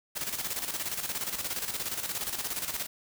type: noise with tremolo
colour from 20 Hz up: white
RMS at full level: -32 dBFS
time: 0.15-2.87 s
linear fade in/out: 20 ms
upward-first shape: square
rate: 17 Hz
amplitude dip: 60%
effects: none